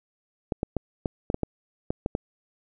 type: clicks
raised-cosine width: 2 ms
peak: -12 dBFS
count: 10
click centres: 0.522 / 0.631 / 0.767 / 1.058 / 1.301 / 1.344 / 1.433 / 1.905 / 2.061 / 2.151 s
effects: none